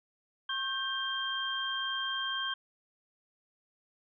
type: tone cluster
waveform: sine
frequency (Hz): 1082 / 1570 / 3181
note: C#6 / G6 / G7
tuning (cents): -42 / +2 / +25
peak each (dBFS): -38 / -36 / -34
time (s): 0.49-2.54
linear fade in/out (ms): 5
effects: none